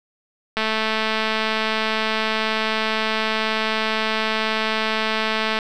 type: click train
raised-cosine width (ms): 0.3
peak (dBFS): -6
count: 1100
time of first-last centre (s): 0.57-5.588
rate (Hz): 219
effects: none